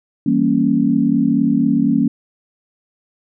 sine chord, E diminished seventh, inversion none, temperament equal, 164.81 / 196 / 233.1 / 277.2 Hz, E3 / G3 / Bb3 / Db4, 0 / 0 / 0 / 0 cents, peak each -22 / -20 / -16 / -16 dBFS, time 0.26-2.08 s, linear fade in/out 5 ms, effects none

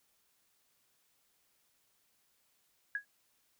sine tone with exponential decay, 1661.2 Hz, G#6, in tune, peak -29 dBFS, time 2.95-3.05 s, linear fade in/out 2 ms, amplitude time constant 21 ms, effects white hiss -74 dBFS RMS until 3.59 s

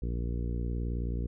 harmonic tone, 59 Hz, A#1, 22 cents sharp, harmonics 1 / 2 / 3 / 4 / 5 / 6 / 7 / 8, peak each -31 / -37 / -41 / -43 / -45 / -47 / -48 / -49 dBFS, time 0.02-1.27 s, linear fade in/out 5 ms, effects none

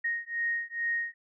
sine beating tone pair, 1864.7 / 1867 Hz, A#6 / A#6, 0 / +2 cents, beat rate 2.3 Hz, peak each -32 / -32 dBFS, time 0.04-1.14 s, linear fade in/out 10 ms, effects none

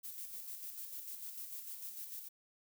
violet noise with tremolo, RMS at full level -45 dBFS, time 0.03-2.29 s, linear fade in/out 20 ms, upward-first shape square, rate 6.7 Hz, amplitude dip 40%, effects none

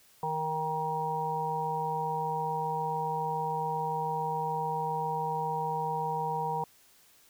harmonic tone with a mistuned harmonic, 157.7 Hz, D#3, 24 cents sharp, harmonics 1 / 3 / 5 / 6, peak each -38 / -37 / -34 / -32 dBFS, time 0.23-6.64 s, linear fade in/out 2 ms, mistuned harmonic 3, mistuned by -16 cents, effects white hiss -61 dBFS RMS until 7.29 s

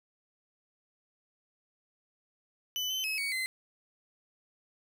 35% pulse tone with pitch steps, 2999 / 3058 / 2569 / 2241 / 2054 Hz, F#7 / G7 / E7 / C#7 / C7, +23 / -44 / -45 / +18 / -33 cents, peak -29 dBFS, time 2.76-3.46 s, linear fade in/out 0 ms, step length 140 ms, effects none

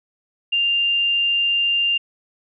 sine tone, 2794 Hz, F7, in tune, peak -16 dBFS, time 0.52-1.98 s, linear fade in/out 10 ms, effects none

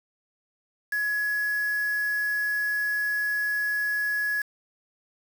sine tone with quantisation, 1684 Hz, G#6, 24 cents sharp, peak -24 dBFS, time 0.92-4.42 s, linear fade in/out 5 ms, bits 6, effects none

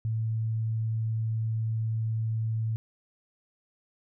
sine tone, 111.5 Hz, A2, 23 cents sharp, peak -26 dBFS, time 0.05-2.76 s, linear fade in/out 0 ms, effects none

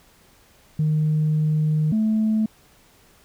sine tone pair in turn, 154 / 217.8 Hz, D#3 / A3, -17 / -17 cents, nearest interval tritone, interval 600 cents, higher second, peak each -16 dBFS, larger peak neither, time 0.79-1.92 / 1.92-2.46 s, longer first, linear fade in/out 5 ms, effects tanh soft clip ceiling -14 dBFS + pink hiss -55 dBFS RMS until 3.24 s

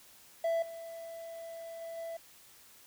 triangle tone with level steps, 664 Hz, E5, 12 cents sharp, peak -26 / -40 / -38 / -36 dBFS, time 0.44-2.17 s, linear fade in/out 5 ms, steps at 0.62 / 1.81 / 1.97 s, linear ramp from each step 5 ms, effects white hiss -58 dBFS RMS until 2.86 s

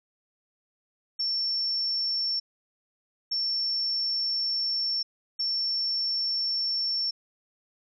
sine tone bursts at uneven times, 5430 Hz, F8, 50 cents flat, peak -25 dBFS, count 3, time 1.19-2.4 / 3.31-5.03 / 5.39-7.11 s, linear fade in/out 10 ms, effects none

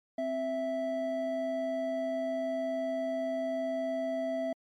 triangle tone pair together, 261.6 / 659.3 Hz, C4 / E5, 0 / 0 cents, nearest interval octave + major third, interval 1600 cents, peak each -34 / -29 dBFS, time 0.18-4.53 s, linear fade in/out 5 ms, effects MP3 64 kbps

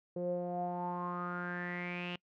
sawtooth tone with low-pass filter sweep, 176.7 Hz, F3, 21 cents sharp, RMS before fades -38 dBFS, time 0.16-2.16 s, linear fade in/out 5 ms, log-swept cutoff 470 to 2900 Hz, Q 8.5, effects noise-tail reverb RT60 0.1 s tail -25 dB re dry

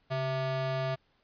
square ring-modulated tone, 261.6 Hz, C4, in tune, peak -27 dBFS, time 0.1-0.96 s, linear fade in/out 20 ms, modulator 398 Hz, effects pink hiss -70 dBFS RMS until 1.23 s + resampled to 11025 Hz

